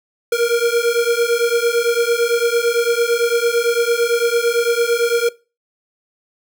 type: beating tone pair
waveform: square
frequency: 466.2 / 475.1 Hz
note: A#4 / A#4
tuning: 0 / +33 cents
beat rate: 8.9 Hz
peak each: -18 dBFS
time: 0.32-5.29 s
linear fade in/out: 5 ms
effects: noise-tail reverb RT60 0.3 s tail -21 dB re dry